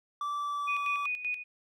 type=tone with pitch glide; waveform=triangle; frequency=1164 to 1153.3 Hz; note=D6 to D6; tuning=-16 to -32 cents; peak=-29 dBFS; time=0.21-1.06 s; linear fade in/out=2 ms; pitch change=-16 cents; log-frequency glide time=0.36-0.79 s
type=tone with tremolo; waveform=sine; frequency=2477 Hz; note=D#7; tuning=8 cents flat; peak=-29 dBFS; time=0.67-1.44 s; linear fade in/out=20 ms; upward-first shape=square; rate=5.2 Hz; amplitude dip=65%
effects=none